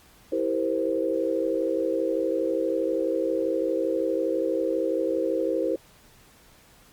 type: chord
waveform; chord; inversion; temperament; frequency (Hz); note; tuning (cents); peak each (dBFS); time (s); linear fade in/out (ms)
sine; C dominant seventh; first; just; 327 / 392.4 / 470.9 / 523.3; E4 / G4 / Bb4 / C5; -14 / +2 / +18 / 0; -28 / -30 / -29 / -27; 0.32-5.76; 5
effects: pink hiss -55 dBFS RMS until 6.92 s + Opus 48 kbps